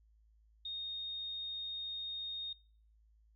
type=tone; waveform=sine; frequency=3703 Hz; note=A#7; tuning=12 cents flat; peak=-39 dBFS; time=0.65-2.53 s; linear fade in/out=5 ms; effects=noise-tail reverb RT60 0.6 s tail -25 dB re dry + added 54 Hz sine -64 dBFS peak until 3.35 s